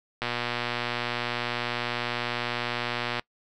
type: click train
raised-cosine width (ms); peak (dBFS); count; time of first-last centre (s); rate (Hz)
0.3; -12; 358; 0.22-3.195; 120
effects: noise-tail reverb RT60 0.1 s tail -24 dB re dry

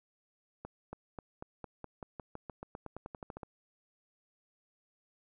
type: accelerating click train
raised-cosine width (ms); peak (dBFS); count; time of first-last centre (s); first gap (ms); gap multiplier
1; -28; 20; 0.65-3.432; 280; 0.92
effects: none

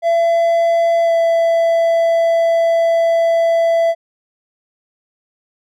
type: tone with pitch glide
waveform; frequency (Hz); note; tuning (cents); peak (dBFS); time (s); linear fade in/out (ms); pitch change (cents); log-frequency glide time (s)
triangle; 673 to 666.8; E5 to E5; +36 to +20; -9; 0.02-3.95; 50; -16; 1.03-1.12
effects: none

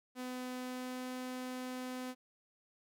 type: tone with pitch glide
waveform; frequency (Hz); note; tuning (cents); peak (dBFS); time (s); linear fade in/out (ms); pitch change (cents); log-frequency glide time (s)
sawtooth; 252.3 to 253.9; B3 to B3; +37 to +48; -36; 0.15-2.15; 50; +11; 0.55-1.11
effects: none

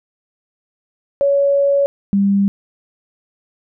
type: tone pair in turn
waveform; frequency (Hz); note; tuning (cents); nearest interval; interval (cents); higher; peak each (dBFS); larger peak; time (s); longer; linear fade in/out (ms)
sine; 561 / 198.73; C#5 / G3; +21 / +24; octave + tritone; 1797; first; -11; neither; 1.21-1.86 / 2.13-2.48; first; 0
effects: none

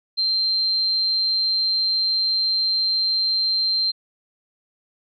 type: tone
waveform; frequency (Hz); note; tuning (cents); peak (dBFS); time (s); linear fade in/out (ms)
sine; 4147; C8; -16; -18; 0.17-3.92; 20
effects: none

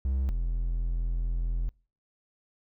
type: tone pair in turn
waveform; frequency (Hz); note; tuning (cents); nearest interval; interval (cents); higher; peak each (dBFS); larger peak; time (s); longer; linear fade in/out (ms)
triangle; 66.1 / 42.17; C2 / E1; +18 / +40; minor sixth; 778; first; -23 / -24; first; 0.05-0.29 / 0.29-1.69; second; 0
effects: noise-tail reverb RT60 0.4 s tail -26 dB re dry

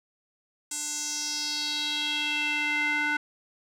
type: tone with band-pass filter sweep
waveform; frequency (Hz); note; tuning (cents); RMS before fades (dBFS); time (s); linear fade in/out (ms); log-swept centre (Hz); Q
square; 297.1; D4; +20; -29; 0.71-3.17; 5; 7800 to 1700; 3.8
effects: none

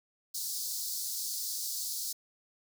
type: high-pass noise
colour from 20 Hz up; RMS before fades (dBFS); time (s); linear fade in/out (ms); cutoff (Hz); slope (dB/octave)
pink; -36; 0.34-2.13; 10; 4300; 48
effects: none

